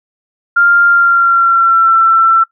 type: tone with pitch glide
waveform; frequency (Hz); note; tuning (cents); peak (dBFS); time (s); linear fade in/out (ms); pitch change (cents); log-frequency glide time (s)
sine; 1396.9 to 1341.5; F6 to E6; 0 to +30; -5; 0.56-2.44; 10; -70; 0.87-1.95
effects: noise-tail reverb RT60 0.1 s tail -17 dB re dry